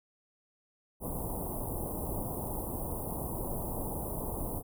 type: band-stop noise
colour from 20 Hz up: pink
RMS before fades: -36 dBFS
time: 1-4.63 s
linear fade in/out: 50 ms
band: 990 to 9800 Hz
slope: 48 dB/octave
effects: none